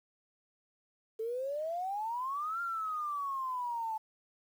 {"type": "exponential two-way sweep", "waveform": "sine", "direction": "up then down", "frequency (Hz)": [434.5, 1400, 866], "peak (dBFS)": -33, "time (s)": [1.19, 3.98], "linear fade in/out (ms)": 10, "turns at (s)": 2.61, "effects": ["10-bit"]}